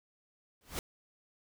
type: noise with exponential growth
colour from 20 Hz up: pink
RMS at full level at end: -33 dBFS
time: 0.61-0.79 s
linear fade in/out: 1 ms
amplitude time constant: 38 ms
effects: none